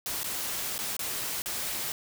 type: noise with dropouts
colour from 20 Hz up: white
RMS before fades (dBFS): -33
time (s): 0.06-1.92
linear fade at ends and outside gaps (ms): 1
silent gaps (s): 0.233-0.242 / 0.781-0.789 / 0.967-0.992 / 1.42-1.459
effects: none